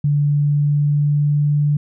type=tone with pitch glide; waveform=sine; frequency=145.5 to 146.85 Hz; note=D3 to D3; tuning=-16 to 0 cents; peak=-13 dBFS; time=0.04-1.77 s; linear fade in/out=5 ms; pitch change=+16 cents; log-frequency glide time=0.21-1.56 s; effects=none